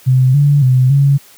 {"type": "tone with pitch steps", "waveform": "sine", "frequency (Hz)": [129.2, 144, 128.4, 139.9], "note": ["C3", "D3", "C3", "C#3"], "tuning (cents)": [-21, -34, -32, 16], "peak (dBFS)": -6, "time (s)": [0.06, 1.18], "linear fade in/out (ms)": 20, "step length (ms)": 280, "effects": ["white hiss -43 dBFS RMS until 1.37 s", "high-pass 80 Hz 12 dB/octave"]}